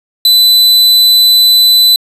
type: tone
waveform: 45% pulse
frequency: 4000 Hz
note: B7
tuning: 21 cents sharp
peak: -4 dBFS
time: 0.25-1.96 s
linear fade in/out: 2 ms
effects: resampled to 32000 Hz + 7-bit